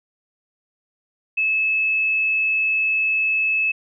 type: tone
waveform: sine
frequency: 2600 Hz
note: E7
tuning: 24 cents flat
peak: -17 dBFS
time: 1.37-3.72 s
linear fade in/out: 10 ms
effects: none